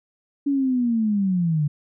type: linear sweep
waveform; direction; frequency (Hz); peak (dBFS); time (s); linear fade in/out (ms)
sine; down; 286 to 143.3; -18; 0.46-1.68; 10
effects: none